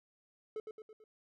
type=tone with echo; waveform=triangle; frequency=433.4 Hz; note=A4; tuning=26 cents flat; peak=-35 dBFS; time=0.56-0.6 s; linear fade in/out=2 ms; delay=110 ms; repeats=4; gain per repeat=-5 dB; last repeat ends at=1.04 s; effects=none